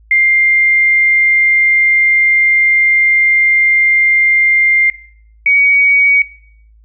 sine tone pair in turn, 2100 / 2253 Hz, C7 / C#7, +6 / +28 cents, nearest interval minor second, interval 122 cents, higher second, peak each -7 dBFS, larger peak neither, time 0.11-4.9 / 5.46-6.22 s, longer first, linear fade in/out 2 ms, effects noise-tail reverb RT60 0.6 s tail -18 dB re dry + added 54 Hz sine -42 dBFS peak until 6.84 s

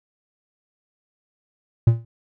triangle tone with exponential decay, 115.2 Hz, A#2, 20 cents flat, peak -5 dBFS, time 1.87-2.05 s, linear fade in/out 5 ms, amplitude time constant 39 ms, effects none

